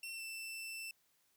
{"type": "tone with pitch glide", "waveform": "sawtooth", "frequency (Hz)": [2710, 2668], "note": ["E7", "E7"], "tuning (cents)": [47, 20], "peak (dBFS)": -40, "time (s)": [0.03, 0.91], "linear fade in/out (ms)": 2, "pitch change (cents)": -27, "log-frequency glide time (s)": [0.13, 0.22], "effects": ["white hiss -75 dBFS RMS until 1.36 s"]}